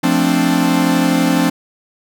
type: chord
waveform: 45% pulse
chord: D minor seventh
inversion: first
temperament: equal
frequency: 174.61 / 220 / 261.6 / 293.7 Hz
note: F3 / A3 / C4 / D4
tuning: 0 / 0 / 0 / 0 cents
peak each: -18 / -21 / -16 / -17 dBFS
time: 0.03-1.5 s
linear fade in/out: 10 ms
effects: none